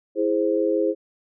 sine chord, E augmented, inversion none, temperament equal, 329.6 / 415.3 / 523.3 Hz, E4 / G#4 / B#4, 0 / 0 / 0 cents, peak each -23 dBFS, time 0.15-0.95 s, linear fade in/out 50 ms, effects none

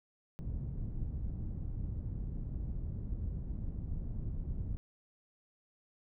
pink low-pass noise, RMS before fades -38 dBFS, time 0.39-4.77 s, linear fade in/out 0 ms, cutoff 140 Hz, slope 12 dB/octave, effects none

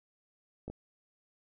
clicks, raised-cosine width 2 ms, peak -28 dBFS, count 2, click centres 0.68 / 0.7 s, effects none

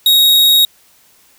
45% pulse tone, 3774 Hz, A#7, 21 cents sharp, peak -7 dBFS, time 0.06-0.65 s, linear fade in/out 2 ms, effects white hiss -50 dBFS RMS until 1.38 s

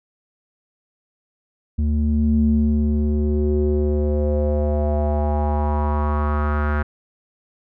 square tone with low-pass filter sweep, 74.3 Hz, D2, 21 cents sharp, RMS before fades -19 dBFS, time 1.78-6.83 s, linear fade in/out 10 ms, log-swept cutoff 170 to 1500 Hz, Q 4.4, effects none

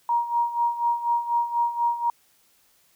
sine tone with tremolo, 945 Hz, A#5, 23 cents sharp, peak -18 dBFS, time 0.09-2.1 s, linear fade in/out 2 ms, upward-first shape sine, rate 4.1 Hz, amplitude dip 75%, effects white hiss -62 dBFS RMS until 2.95 s

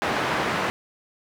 white band-pass noise, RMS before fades -25 dBFS, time 0.02-0.7 s, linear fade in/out 0 ms, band 120 to 1600 Hz, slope 12 dB/octave, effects none

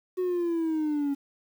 triangle linear sweep, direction down, 370 to 277.2 Hz, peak -22 dBFS, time 0.17-1.15 s, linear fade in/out 20 ms, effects tanh soft clip ceiling -19 dBFS + 9-bit

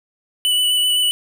square tone with vibrato, 2971 Hz, F#7, 6 cents sharp, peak -15 dBFS, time 0.45-1.11 s, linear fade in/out 0 ms, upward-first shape square, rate 7.8 Hz, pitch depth 12 cents each way, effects none

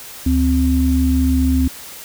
sine tone pair together, 72.85 / 259.6 Hz, D2 / C4, -13 / -13 cents, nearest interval octave + minor seventh, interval 2200 cents, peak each -15 dBFS, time 0.26-1.68 s, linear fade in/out 5 ms, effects white hiss -35 dBFS RMS until 2.04 s

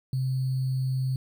sine tone with sample-and-hold, 130.81 Hz, C3, in tune, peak -24 dBFS, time 0.13-1.16 s, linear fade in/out 2 ms, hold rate 4410 Hz, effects none

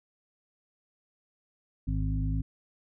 harmonic tone with a mistuned harmonic, 52.2 Hz, G#1, 10 cents sharp, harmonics 1 / 2 / 3 / 5, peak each -29 / -32 / -34 / -36 dBFS, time 1.87-2.42 s, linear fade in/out 10 ms, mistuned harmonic 1, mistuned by +46 cents, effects none

